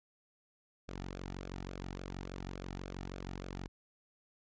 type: tone with flanger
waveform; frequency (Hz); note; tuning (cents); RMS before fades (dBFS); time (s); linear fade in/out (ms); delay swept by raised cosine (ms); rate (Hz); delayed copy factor
sawtooth; 46.25; F#1; 0; -44; 0.88-3.68; 10; 1 to 1.95; 3.5; -0.6
effects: resampled to 16000 Hz